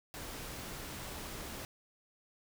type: noise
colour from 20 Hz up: pink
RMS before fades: -44 dBFS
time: 0.14-1.65 s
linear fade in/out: 0 ms
effects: none